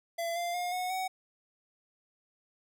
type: tone with pitch steps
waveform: square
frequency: 676 / 693.8 / 712.1 / 730.8 / 750.1 Hz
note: E5 / F5 / F5 / F#5 / F#5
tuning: +43 / -12 / +33 / -22 / +23 cents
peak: -32 dBFS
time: 0.18-1.08 s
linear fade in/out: 10 ms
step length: 180 ms
effects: none